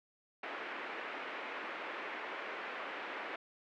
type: band-pass noise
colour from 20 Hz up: white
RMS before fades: -43 dBFS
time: 0.43-3.36 s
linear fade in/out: 5 ms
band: 290 to 2300 Hz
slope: 24 dB/octave
effects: none